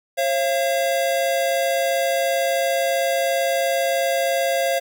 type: tone pair together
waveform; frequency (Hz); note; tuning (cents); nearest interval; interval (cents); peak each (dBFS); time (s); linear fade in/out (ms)
square; 539.1 / 682; C#5 / F5; -48 / -41; major third; 407; -22; 0.17-4.8; 20
effects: none